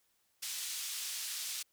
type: band-pass noise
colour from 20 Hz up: pink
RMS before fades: -40 dBFS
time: 0.42-1.63 s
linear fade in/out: 10 ms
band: 3800 to 12000 Hz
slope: 12 dB/octave
effects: white hiss -75 dBFS RMS until 1.72 s